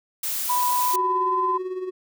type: noise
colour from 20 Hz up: blue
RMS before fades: -27 dBFS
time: 0.23-0.96 s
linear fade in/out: 5 ms
type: tone with pitch glide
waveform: sine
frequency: 987.8 to 1019.7 Hz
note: B5 to C6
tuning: 0 to -45 cents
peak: -20 dBFS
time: 0.49-1.58 s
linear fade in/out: 10 ms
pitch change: +55 cents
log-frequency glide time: 0.79-1.36 s
type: tone with tremolo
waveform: triangle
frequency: 370 Hz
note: F#4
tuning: in tune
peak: -23 dBFS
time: 0.93-1.91 s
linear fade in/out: 20 ms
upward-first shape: sine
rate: 18 Hz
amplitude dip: 55%
effects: none